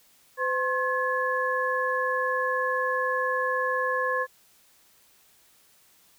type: tone cluster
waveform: sine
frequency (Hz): 511 / 1069 / 1705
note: C5 / C6 / G#6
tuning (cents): -41 / +37 / +45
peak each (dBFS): -28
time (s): 0.37-4.27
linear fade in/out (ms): 50
effects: white hiss -60 dBFS RMS until 6.18 s